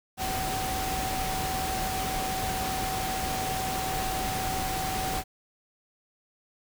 sine tone in noise, 758 Hz, F#5, 42 cents sharp, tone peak -31 dBFS, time 0.17-5.24 s, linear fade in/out 50 ms, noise pink, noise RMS -32 dBFS, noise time 0.17-5.24 s, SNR -2 dB, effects none

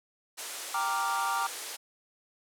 white band-pass noise, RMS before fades -40 dBFS, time 0.37-1.77 s, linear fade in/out 20 ms, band 360 to 11000 Hz, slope 24 dB/octave
triangle chord, G minor seventh, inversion none, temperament equal, 784 / 932.3 / 1174.7 / 1396.9 Hz, G5 / Bb5 / D6 / F6, 0 / 0 / 0 / 0 cents, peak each -33 / -31 / -30 / -33 dBFS, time 0.74-1.47 s, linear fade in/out 5 ms
effects none

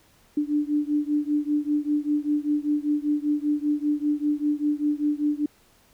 sine beating tone pair, 293.7 / 298.8 Hz, D4 / D4, 0 / +30 cents, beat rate 5.1 Hz, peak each -24 / -25 dBFS, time 0.37-5.46 s, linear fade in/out 5 ms, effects pink hiss -59 dBFS RMS until 5.93 s

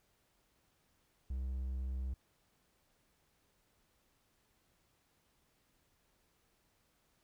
triangle tone with vibrato, 64.7 Hz, C2, 19 cents flat, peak -34 dBFS, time 1.3-2.14 s, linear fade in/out 5 ms, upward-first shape triangle, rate 16 Hz, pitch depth 12 cents each way, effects pink hiss -75 dBFS RMS until 7.23 s

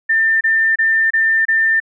sine tone bursts, 1794 Hz, A6, 33 cents sharp, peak -11 dBFS, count 5, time 0.09-1.802 s, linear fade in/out 10 ms, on 320 ms, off 28 ms, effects none

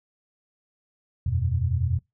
sine chord, E suspended second, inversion none, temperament just, 82.41 / 92.71 / 123.61 Hz, E2 / F#2 / B2, 0 / +4 / +2 cents, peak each -26 / -26 / -26 dBFS, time 1.26-1.99 s, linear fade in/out 5 ms, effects noise-tail reverb RT60 0.2 s tail -25 dB re dry

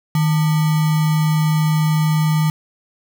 sine tone with sample-and-hold, 155.56 Hz, D#3, in tune, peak -13 dBFS, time 0.15-2.5 s, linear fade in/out 2 ms, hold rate 1050 Hz, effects none

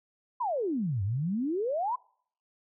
sine exponential two-way sweep, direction down then up, 1046.5 to 92.5 to 1046.5 Hz, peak -27 dBFS, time 0.4-1.96 s, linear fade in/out 10 ms, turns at 1.03 s, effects noise-tail reverb RT60 0.6 s tail -26 dB re dry

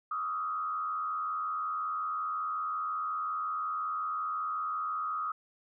sine tone with frequency modulation, 1251 Hz, D#6, 9 cents sharp, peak -31 dBFS, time 0.11-5.32 s, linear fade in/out 5 ms, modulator 85.5 Hz, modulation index 0.8, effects none

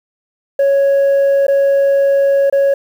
sine tone with dropouts, 554.4 Hz, C#5, in tune, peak -6 dBFS, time 0.59-2.74 s, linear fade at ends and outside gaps 5 ms, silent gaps 1.468-1.481 / 2.499-2.525 s, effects tanh soft clip ceiling -8 dBFS + 7-bit

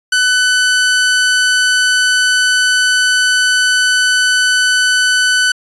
sawtooth tone, 1500 Hz, F#6, 23 cents sharp, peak -6 dBFS, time 0.12-5.52 s, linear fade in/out 5 ms, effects resampled to 24000 Hz

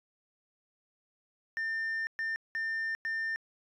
sine tone bursts at uneven times, 1800 Hz, A6, 39 cents sharp, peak -28 dBFS, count 4, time 1.57-2.07 / 2.19-2.36 / 2.55-2.95 / 3.05-3.36 s, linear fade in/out 0 ms, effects tanh soft clip ceiling -30 dBFS

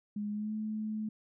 sine tone with pitch glide, 207.7 to 215.6 Hz, G#3 to A3, 0 to -35 cents, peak -33 dBFS, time 0.16-1.09 s, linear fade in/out 5 ms, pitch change +65 cents, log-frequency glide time 0.31-0.53 s, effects none

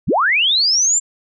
sine linear sweep, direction up, 49.21 to 7459 Hz, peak -12 dBFS, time 0.07-1 s, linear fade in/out 20 ms, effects none

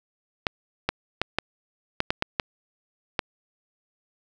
clicks, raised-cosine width 0.3 ms, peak -6 dBFS, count 9, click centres 0.468 / 0.89 / 1.216 / 1.386 / 2.004 / 2.105 / 2.224 / 2.398 / 3.192 s, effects none

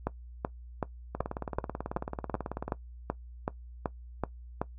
two click trains, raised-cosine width 1 ms, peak -15 / -20 dBFS, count 13 / 29, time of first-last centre 0.07-4.615 / 1.15-2.68 s, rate 2.64 / 18.3 Hz, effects noise-tail reverb RT60 0.1 s tail -18 dB re dry + added 60 Hz sine -44 dBFS peak until 4.78 s

